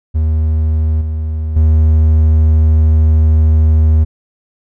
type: tone with level steps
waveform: triangle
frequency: 78.3 Hz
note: D#2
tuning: 11 cents sharp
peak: -8 / -13 / -4 dBFS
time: 0.14-4.05 s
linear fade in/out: 20 ms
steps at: 1.01 / 1.56 s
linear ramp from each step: 5 ms
effects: none